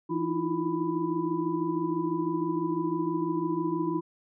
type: tone cluster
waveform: sine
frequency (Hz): 166.5 / 305.7 / 319.4 / 345.5 / 993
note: E3 / D#4 / D#4 / F4 / B5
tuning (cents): +18 / -30 / +45 / -19 / +9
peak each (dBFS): -35 / -35 / -30 / -31 / -35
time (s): 0.09-4.01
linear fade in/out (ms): 20
effects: none